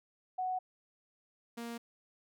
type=tone pair in turn; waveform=sine / sawtooth; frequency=741 / 234 Hz; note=F#5 / A#3; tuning=+2 / +7 cents; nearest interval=octave + minor sixth; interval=1995 cents; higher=first; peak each=-32 / -36 dBFS; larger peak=first; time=0.38-0.59 / 1.57-1.78 s; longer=neither; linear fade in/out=10 ms; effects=none